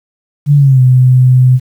sine tone with pitch glide, 144.8 to 127.52 Hz, D3 to C3, -24 to -44 cents, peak -3 dBFS, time 0.46-1.6 s, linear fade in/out 50 ms, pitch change -220 cents, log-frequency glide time 0.56-0.81 s, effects 7-bit

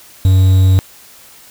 triangle tone with quantisation, 94 Hz, F#2, 28 cents sharp, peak -4 dBFS, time 0.25-0.79 s, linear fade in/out 0 ms, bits 5, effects white hiss -41 dBFS RMS until 1.5 s

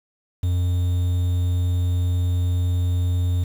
triangle tone with quantisation, 89 Hz, F2, 33 cents sharp, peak -16 dBFS, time 0.43-3.44 s, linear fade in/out 5 ms, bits 7, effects none

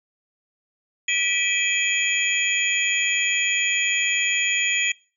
sine tone cluster, 1954 / 2351 / 2546 / 3243 / 6850 Hz, B6 / D7 / D#7 / G#7 / A8, -19 / +1 / +39 / -42 / -47 cents, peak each -26 dBFS, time 1.08-4.92 s, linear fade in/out 5 ms, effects noise-tail reverb RT60 0.4 s tail -26 dB re dry

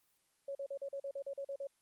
sine tone bursts, 554.4 Hz, C#5, in tune, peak -38 dBFS, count 11, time 0.48-1.671 s, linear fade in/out 5 ms, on 71 ms, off 41 ms, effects white hiss -75 dBFS RMS until 1.81 s + Opus 24 kbps

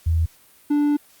sine / triangle tone pair in turn, 81.7 / 292.7 Hz, E2 / D4, -15 / -6 cents, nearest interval octave + minor seventh, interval 2209 cents, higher second, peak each -16 / -14 dBFS, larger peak second, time 0.06-0.26 / 0.7-0.97 s, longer second, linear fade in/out 10 ms, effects white hiss -53 dBFS RMS until 1.2 s + Opus 48 kbps

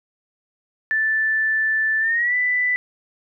sine tone with pitch glide, 1760 to 1987 Hz, A6 to B6, 0 to +10 cents, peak -17 dBFS, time 0.91-2.76 s, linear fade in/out 0 ms, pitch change +210 cents, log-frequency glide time 2-2.35 s, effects none

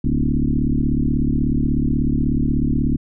sine tone with frequency modulation, 138.59 Hz, C#3, in tune, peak -15 dBFS, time 0.04-2.97 s, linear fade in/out 5 ms, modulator 36.4 Hz, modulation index 4.3, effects none

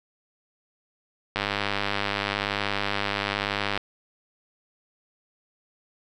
click train, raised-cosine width 0.3 ms, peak -9 dBFS, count 245, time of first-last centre 1.36-3.776 s, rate 101 Hz, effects none

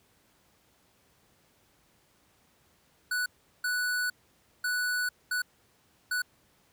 square tone bursts at uneven times, 1480 Hz, F#6, in tune, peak -28 dBFS, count 5, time 3.11-3.26 / 3.64-4.1 / 4.64-5.09 / 5.31-5.42 / 6.11-6.22 s, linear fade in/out 5 ms, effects pink hiss -66 dBFS RMS until 6.72 s + high-pass 60 Hz 12 dB/octave

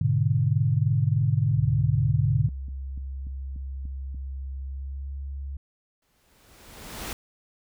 sine chord, G# diminished, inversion none, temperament equal, 103.83 / 123.47 / 146.83 Hz, G#2 / B2 / D3, 0 / 0 / 0 cents, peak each -24 dBFS, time 0.01-2.49 s, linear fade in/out 5 ms
click train, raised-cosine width 5 ms, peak -31 dBFS, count 12, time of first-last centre 0.93-4.146 s, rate 3.42 Hz
sine tone with pitch glide, 67.1 to 68.95 Hz, C2 to C#2, +44 to -9 cents, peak -31 dBFS, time 1.57-5.57 s, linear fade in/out 5 ms, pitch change +47 cents, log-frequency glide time 4.62-5.14 s
pink noise with exponential growth, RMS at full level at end -32 dBFS, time 6.02-7.13 s, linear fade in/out 2 ms, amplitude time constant 240 ms
effects none

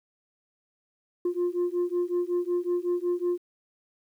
sine beating tone pair, 350.2 / 355.6 Hz, F4 / F4, +5 / +31 cents, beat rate 5.4 Hz, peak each -26 dBFS, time 1.25-3.38 s, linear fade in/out 5 ms, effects tanh soft clip ceiling -21 dBFS + 10-bit

